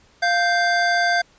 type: tone pair together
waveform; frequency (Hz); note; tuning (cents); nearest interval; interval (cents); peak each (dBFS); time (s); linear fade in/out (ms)
square; 698.5 / 1565.5; F5 / G6; 0 / -3; octave + major second; 1397; -20; 0.22-1.22; 10
effects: pink hiss -55 dBFS RMS until 1.38 s + resampled to 16000 Hz